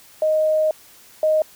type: tone pair in turn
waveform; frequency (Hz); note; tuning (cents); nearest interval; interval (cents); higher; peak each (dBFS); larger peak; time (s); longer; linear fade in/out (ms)
sine; 622.3 / 622.3; D#5 / D#5; 0 / 0; unison; 0; neither; -15 / -14; second; 0.22-0.71 / 1.23-1.42; first; 2
effects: white hiss -48 dBFS RMS until 1.55 s